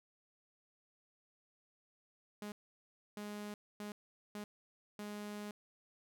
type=tone bursts at uneven times; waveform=sawtooth; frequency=207.7 Hz; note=G#3; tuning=in tune; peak=-39 dBFS; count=5; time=2.42-2.52 / 3.17-3.54 / 3.8-3.92 / 4.35-4.44 / 4.99-5.51 s; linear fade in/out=2 ms; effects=none